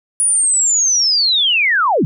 sine linear sweep, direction down, 9810 to 116 Hz, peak -11 dBFS, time 0.2-2.05 s, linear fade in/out 0 ms, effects none

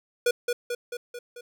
square tone with echo, 483.7 Hz, B4, 36 cents flat, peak -20 dBFS, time 0.26-0.31 s, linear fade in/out 5 ms, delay 220 ms, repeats 5, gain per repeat -4 dB, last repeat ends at 1.41 s, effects none

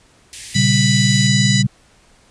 white band-stop noise, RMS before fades -31 dBFS, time 0.33-1.27 s, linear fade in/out 0 ms, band 120 to 1700 Hz, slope 96 dB/octave
harmonic tone, 987.8 Hz, B5, in tune, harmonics 2 / 3 / 4 / 5 / 6 / 7 / 8 / 9, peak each -22 / -28 / -21 / -25 / -30 / -24 / -35 / -37 dBFS, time 0.54-1.63 s, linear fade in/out 20 ms
sine chord, G diminished, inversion first, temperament equal with one note detuned, 118.65 / 138.59 / 196 Hz, Bb2 / Db3 / G3, +31 / 0 / 0 cents, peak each -17 dBFS, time 0.55-1.67 s, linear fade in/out 10 ms
effects pink hiss -52 dBFS RMS until 2.3 s + resampled to 22050 Hz

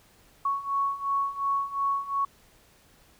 sine beating tone pair, 1108.7 / 1111.5 Hz, C#6 / C#6, 0 / +4 cents, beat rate 2.8 Hz, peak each -30 / -27 dBFS, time 0.45-2.25 s, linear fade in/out 5 ms, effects pink hiss -59 dBFS RMS until 3.19 s

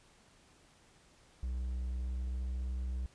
triangle tone with pitch glide, 62.5 to 63.23 Hz, B1 to B1, +21 to +41 cents, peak -32 dBFS, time 1.43-3.06 s, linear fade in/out 0 ms, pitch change +20 cents, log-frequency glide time 1.92-2.61 s, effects pink hiss -64 dBFS RMS until 3.14 s + resampled to 22050 Hz

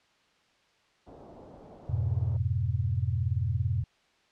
white low-pass noise, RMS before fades -50 dBFS, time 1.06-2.38 s, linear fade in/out 20 ms, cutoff 740 Hz, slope 24 dB/octave
sine chord, F diminished, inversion none, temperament just, 87.31 / 104.77 / 125.72 Hz, F2 / Ab2 / Cb3, 0 / +16 / +31 cents, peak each -30 dBFS, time 1.89-3.84 s, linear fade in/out 10 ms
effects white hiss -66 dBFS RMS until 4.31 s + low-pass 4000 Hz 12 dB/octave

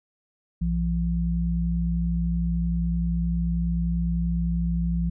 sine tone pair together, 60.2 / 170.59 Hz, B1 / F3, -44 / -40 cents, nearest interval octave + tritone, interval 1804 cents, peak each -25 / -24 dBFS, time 0.61-5.1 s, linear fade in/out 10 ms, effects none

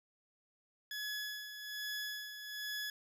20% pulse tone with tremolo, 1695 Hz, G#6, 35 cents sharp, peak -33 dBFS, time 0.91-2.9 s, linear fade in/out 2 ms, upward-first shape sine, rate 1.2 Hz, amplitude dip 60%, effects none

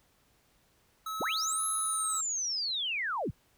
square tone, 1293 Hz, E6, 34 cents flat, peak -35 dBFS, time 1.06-2.21 s, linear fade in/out 5 ms
sine linear two-way sweep, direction up then down, 42.29 to 11175 to 42.29 Hz, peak -30 dBFS, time 1.2-3.31 s, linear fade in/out 10 ms, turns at 1.66 s
effects pink hiss -68 dBFS RMS until 3.57 s

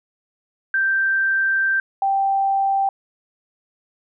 sine tone pair in turn, 1568 / 783.5 Hz, G6 / G5, 0 / -1 cents, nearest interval octave, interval 1201 cents, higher first, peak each -16 dBFS, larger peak neither, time 0.74-1.8 / 2.02-2.89 s, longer first, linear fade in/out 2 ms, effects none

